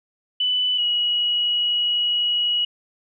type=tone pair in turn; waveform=sine; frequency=2989 / 2912 Hz; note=F#7 / F#7; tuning=+17 / -28 cents; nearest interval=unison; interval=45 cents; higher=first; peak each=-18 / -18 dBFS; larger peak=neither; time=0.4-0.78 / 0.78-2.65 s; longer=second; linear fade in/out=5 ms; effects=none